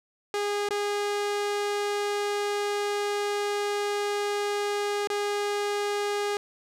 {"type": "tone with dropouts", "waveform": "sawtooth", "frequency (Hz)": 410, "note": "G#4", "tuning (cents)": -22, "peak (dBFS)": -22, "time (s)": [0.34, 6.37], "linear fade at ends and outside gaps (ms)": 1, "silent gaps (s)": [[0.688, 0.707], [5.073, 5.101]], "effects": ["low-pass 9000 Hz 12 dB/octave", "10-bit"]}